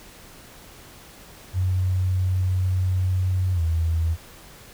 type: tone with pitch glide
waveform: sine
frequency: 92.5 to 81.93 Hz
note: F#2 to E2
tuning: 0 to -10 cents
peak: -19 dBFS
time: 1.53-4.17 s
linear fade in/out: 50 ms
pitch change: -210 cents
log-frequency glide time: 3.53-3.62 s
effects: pink hiss -46 dBFS RMS until 4.73 s